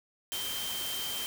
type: tone in noise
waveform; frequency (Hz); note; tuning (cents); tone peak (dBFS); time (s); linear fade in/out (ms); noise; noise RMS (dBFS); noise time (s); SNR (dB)
sine; 3136; G7; 0; -36; 0.32-1.26; 0; white; -37; 0.32-1.26; -2
effects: none